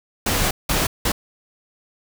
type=noise bursts at uneven times; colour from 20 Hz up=pink; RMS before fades=-20 dBFS; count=3; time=0.26-0.51 / 0.69-0.87 / 1.05-1.12 s; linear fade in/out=5 ms; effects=none